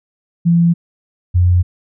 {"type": "tone pair in turn", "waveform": "sine", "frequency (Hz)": [170, 89.12], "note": ["F3", "F2"], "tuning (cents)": [-46, 36], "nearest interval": "major seventh", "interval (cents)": 1118, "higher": "first", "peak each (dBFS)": -8, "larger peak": "neither", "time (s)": [[0.45, 0.74], [1.34, 1.63]], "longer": "neither", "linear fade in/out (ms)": 20, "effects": []}